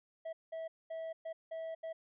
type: tone bursts at uneven times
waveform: triangle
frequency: 650 Hz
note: E5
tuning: 24 cents flat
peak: -37 dBFS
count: 6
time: 0.25-0.33 / 0.52-0.68 / 0.9-1.13 / 1.25-1.33 / 1.51-1.75 / 1.83-1.93 s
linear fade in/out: 10 ms
effects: resampled to 8000 Hz